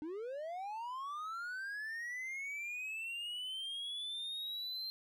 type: linear sweep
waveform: triangle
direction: up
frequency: 293.7 to 4162 Hz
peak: -38 dBFS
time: 0.02-4.9 s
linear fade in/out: 0 ms
effects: none